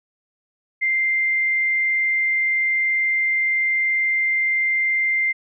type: tone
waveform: sine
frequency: 2093 Hz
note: C7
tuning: in tune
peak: -17 dBFS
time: 0.81-5.33 s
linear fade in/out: 20 ms
effects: none